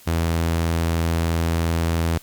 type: tone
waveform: sawtooth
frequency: 83 Hz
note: E2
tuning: 12 cents sharp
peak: -15 dBFS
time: 0.07-2.18 s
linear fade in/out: 5 ms
effects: white hiss -48 dBFS RMS until 2.22 s + Opus 48 kbps